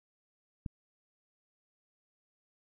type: click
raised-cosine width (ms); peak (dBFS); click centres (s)
5; -24; 0.662
effects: none